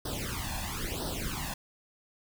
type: noise with flanger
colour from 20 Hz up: pink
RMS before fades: -35 dBFS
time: 0.05-1.54 s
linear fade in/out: 5 ms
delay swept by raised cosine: 0.21 to 1.18 ms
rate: 1 Hz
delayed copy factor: +0.95
effects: none